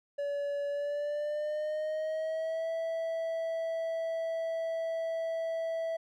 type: tone with pitch glide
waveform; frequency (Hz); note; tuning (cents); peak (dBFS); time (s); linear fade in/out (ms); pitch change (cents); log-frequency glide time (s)
triangle; 571 to 655.9; D5 to E5; -49 to -9; -29; 0.18-5.97; 10; +240; 0.69-2.7
effects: none